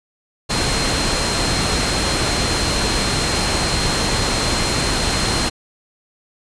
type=tone in noise; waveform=sine; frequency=4183 Hz; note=C8; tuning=1 cent flat; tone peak=-25 dBFS; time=0.49-5.5 s; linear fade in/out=20 ms; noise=pink; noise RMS=-19 dBFS; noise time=0.49-5.5 s; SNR=-9 dB; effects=resampled to 22050 Hz